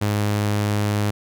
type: tone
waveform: sawtooth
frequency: 103.83 Hz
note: G#2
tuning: in tune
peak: -15 dBFS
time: 0.01-1.11 s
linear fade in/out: 10 ms
effects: none